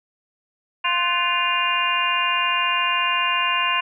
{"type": "harmonic tone with a mistuned harmonic", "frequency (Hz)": 349.2, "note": "F4", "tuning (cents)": 0, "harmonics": [2, 3, 4, 5, 6, 7, 8], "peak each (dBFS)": [-34, -22, -30, -29, -33, -26, -23], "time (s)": [0.84, 3.81], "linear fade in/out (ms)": 10, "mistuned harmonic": 4, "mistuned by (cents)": 130, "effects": []}